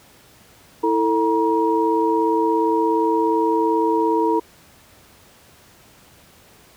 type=tone cluster; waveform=sine; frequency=328.5 / 445.8 / 950 Hz; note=E4 / A4 / A#5; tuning=-6 / +23 / +33 cents; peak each=-20 dBFS; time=0.83-4.4 s; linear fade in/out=10 ms; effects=pink hiss -50 dBFS RMS until 6.76 s + high-pass 60 Hz 12 dB/octave